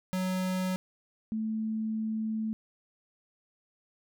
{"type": "tone pair in turn", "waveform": ["square", "sine"], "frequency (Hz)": [185.4, 219.4], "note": ["F#3", "A3"], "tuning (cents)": [4, -5], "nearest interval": "minor third", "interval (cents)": 291, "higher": "second", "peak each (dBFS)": [-29, -29], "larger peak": "neither", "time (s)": [[0.13, 0.76], [1.32, 2.53]], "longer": "second", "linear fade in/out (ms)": 0, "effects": []}